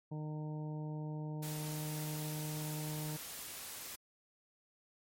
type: harmonic tone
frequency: 152.8 Hz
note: D#3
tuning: 31 cents flat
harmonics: 1 / 2 / 3 / 4 / 5 / 6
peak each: -39 / -47 / -52 / -54 / -58 / -55 dBFS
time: 0.11-3.17 s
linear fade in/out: 10 ms
type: noise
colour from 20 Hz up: white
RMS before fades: -46 dBFS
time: 1.42-3.96 s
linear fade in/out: 10 ms
effects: MP3 64 kbps